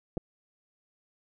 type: clicks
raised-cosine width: 2 ms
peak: -20 dBFS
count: 2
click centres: 0.171 / 0.177 s
effects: none